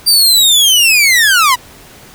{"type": "linear sweep", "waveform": "sawtooth", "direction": "down", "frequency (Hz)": [4734, 949], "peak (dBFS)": -3, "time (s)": [0.06, 1.56], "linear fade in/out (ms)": 20, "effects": ["pink hiss -38 dBFS RMS until 2.14 s"]}